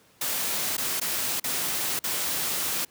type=noise with dropouts; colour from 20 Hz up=white; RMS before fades=-28 dBFS; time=0.21-2.85 s; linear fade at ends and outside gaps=5 ms; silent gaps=0.769-0.779 / 1-1.013 / 1.399-1.44 / 1.992-2.039 s; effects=pink hiss -59 dBFS RMS until 2.9 s + high-pass 100 Hz 12 dB/octave